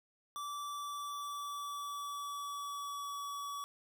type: tone with pitch glide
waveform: square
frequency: 1162 to 1138.1 Hz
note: D6 to C#6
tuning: -19 to +45 cents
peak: -40 dBFS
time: 0.36-3.64 s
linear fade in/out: 0 ms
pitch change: -36 cents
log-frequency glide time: 0.65-3.19 s
effects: none

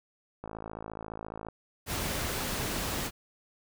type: click train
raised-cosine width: 1 ms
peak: -25 dBFS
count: 58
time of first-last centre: 0.44-1.486 s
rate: 54.5 Hz
type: noise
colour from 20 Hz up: pink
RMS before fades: -33 dBFS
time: 1.86-3.11 s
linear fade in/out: 50 ms
effects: none

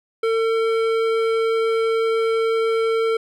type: tone with hard clipping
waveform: sine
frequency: 451 Hz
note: A4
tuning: 43 cents sharp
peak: -19 dBFS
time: 0.23-3.17 s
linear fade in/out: 5 ms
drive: 13 dB
effects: none

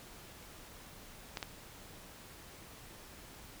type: clicks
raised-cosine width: 0.2 ms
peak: -20 dBFS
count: 2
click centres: 1.372 / 1.428 s
effects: pink hiss -53 dBFS RMS until 3.6 s

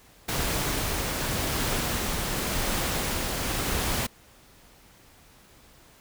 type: noise with tremolo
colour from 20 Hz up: pink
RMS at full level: -27 dBFS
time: 0.28-4.07 s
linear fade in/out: 10 ms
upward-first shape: triangle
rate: 0.9 Hz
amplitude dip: 25%
effects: pink hiss -55 dBFS RMS until 6 s

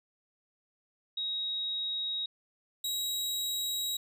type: tone pair in turn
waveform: sine / sawtooth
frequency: 3793 / 3835 Hz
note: A#7 / A#7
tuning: +29 / +48 cents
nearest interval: unison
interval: 19 cents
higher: second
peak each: -31 / -28 dBFS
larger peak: second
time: 1.17-2.26 / 2.84-3.97 s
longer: second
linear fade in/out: 5 ms
effects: none

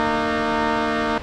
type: tone pair together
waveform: 10% pulse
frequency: 229.6 / 305.6 Hz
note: A#3 / D#4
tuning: -26 / -31 cents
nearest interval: perfect fourth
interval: 495 cents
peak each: -13 / -14 dBFS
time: 0-1.18 s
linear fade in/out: 0 ms
effects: pink hiss -33 dBFS RMS until 1.22 s + low-pass 3000 Hz 12 dB/octave

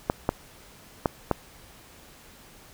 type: clicks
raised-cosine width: 1 ms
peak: -7 dBFS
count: 4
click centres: 0.099 / 0.291 / 1.058 / 1.313 s
effects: pink hiss -51 dBFS RMS until 2.73 s

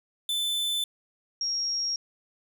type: tone pair in turn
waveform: 45% pulse / sine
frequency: 3520 / 5588 Hz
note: A7 / F8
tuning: 0 / 0 cents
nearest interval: minor sixth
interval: 800 cents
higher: second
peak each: -26 dBFS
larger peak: neither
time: 0.29-0.84 / 1.41-1.96 s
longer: neither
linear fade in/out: 2 ms
effects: none

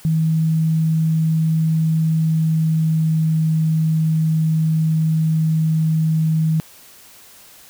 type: tone with pitch glide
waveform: sine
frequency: 160 to 158.89 Hz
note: D#3 to D#3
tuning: +49 to +37 cents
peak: -14 dBFS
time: 0.05-6.6 s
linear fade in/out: 0 ms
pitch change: -12 cents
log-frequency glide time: 2.12-3.35 s
effects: white hiss -45 dBFS RMS until 7.69 s

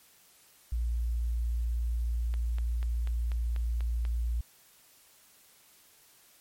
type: tone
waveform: sine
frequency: 58.27 Hz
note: A#1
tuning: in tune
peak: -27 dBFS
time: 0.72-4.41 s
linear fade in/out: 5 ms
type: click train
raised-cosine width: 0.3 ms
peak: -29 dBFS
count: 8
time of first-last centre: 2.34-4.051 s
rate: 4.09 Hz
effects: white hiss -60 dBFS RMS until 6.4 s + MP3 64 kbps

